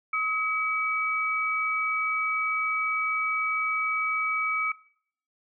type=tone pair together; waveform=sine; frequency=1274.3 / 2281 Hz; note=D#6 / C#7; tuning=+41 / +49 cents; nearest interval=minor seventh; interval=1008 cents; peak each=-27 dBFS; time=0.13-4.72 s; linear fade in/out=5 ms; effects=noise-tail reverb RT60 0.6 s tail -20 dB re dry